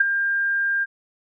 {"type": "tone with ADSR envelope", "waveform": "sine", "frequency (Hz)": 1600, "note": "G6", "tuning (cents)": 35, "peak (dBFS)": -10, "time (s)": [0, 0.86], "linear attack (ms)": 7, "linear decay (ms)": 16, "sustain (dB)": -9, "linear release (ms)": 33, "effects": []}